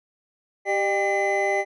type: tone cluster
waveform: triangle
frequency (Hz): 392.2 / 606 / 795 / 2028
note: G4 / D#5 / G5 / B6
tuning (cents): +1 / -46 / +24 / +45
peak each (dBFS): -24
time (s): 0.65-1.65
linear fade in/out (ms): 50
effects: resampled to 24000 Hz